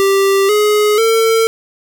square tone with pitch steps, 392 / 420.1 / 450.3 Hz, G4 / G#4 / A4, 0 / +20 / +40 cents, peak -10 dBFS, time 0-1.47 s, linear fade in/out 0 ms, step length 490 ms, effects none

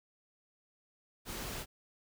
pink noise, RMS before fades -41 dBFS, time 1.25-1.66 s, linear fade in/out 50 ms, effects none

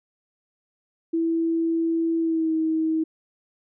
sine tone with pitch glide, 329.6 to 318.9 Hz, E4 to D#4, 0 to +43 cents, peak -20 dBFS, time 1.13-3.04 s, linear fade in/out 10 ms, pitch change -57 cents, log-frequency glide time 2.19-2.53 s, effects none

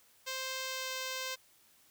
5% pulse tone with pitch glide, 523.3 to 520 Hz, C5 to C5, 0 to -11 cents, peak -25 dBFS, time 0.26-1.36 s, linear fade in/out 20 ms, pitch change -11 cents, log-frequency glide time 0.64-0.9 s, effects white hiss -65 dBFS RMS until 1.9 s

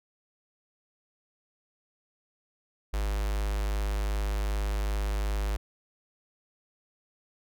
square tone with notch filter, 51.3 Hz, G#1, 21 cents flat, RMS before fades -29 dBFS, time 2.93-5.57 s, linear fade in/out 10 ms, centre 190 Hz, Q 0.75, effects none

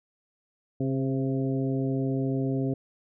harmonic tone with a mistuned harmonic, 134.1 Hz, C3, 43 cents sharp, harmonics 1 / 2 / 3 / 4 / 5, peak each -28 / -28 / -33 / -38 / -41 dBFS, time 0.8-2.74 s, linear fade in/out 5 ms, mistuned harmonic 4, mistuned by -36 cents, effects none

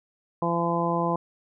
harmonic tone, 170 Hz, F3, 46 cents flat, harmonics 1 / 2 / 3 / 4 / 5 / 6, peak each -28 / -30 / -30 / -31 / -31 / -28 dBFS, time 0.42-1.16 s, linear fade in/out 2 ms, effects none

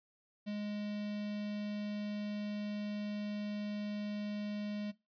square tone with notch filter, 207.7 Hz, G#3, in tune, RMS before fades -39 dBFS, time 0.46-4.92 s, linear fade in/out 20 ms, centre 1200 Hz, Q 0.86, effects noise-tail reverb RT60 0.2 s tail -18 dB re dry + resampled to 11025 Hz

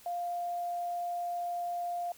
sine tone, 700 Hz, F5, 4 cents sharp, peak -32 dBFS, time 0.06-2.12 s, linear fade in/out 2 ms, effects white hiss -57 dBFS RMS until 2.17 s

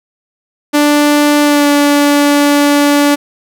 sawtooth tone with pitch glide, 293.7 to 288.7 Hz, D4 to D4, 0 to -30 cents, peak -3 dBFS, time 0.73-3.16 s, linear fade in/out 20 ms, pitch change -30 cents, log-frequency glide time 1.43-1.67 s, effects none

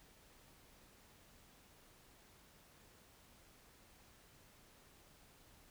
silence, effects pink hiss -65 dBFS RMS until 5.7 s

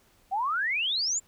sine exponential sweep, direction up, 735 to 7459 Hz, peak -25 dBFS, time 0.31-1.2 s, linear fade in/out 20 ms, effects pink hiss -63 dBFS RMS until 1.27 s

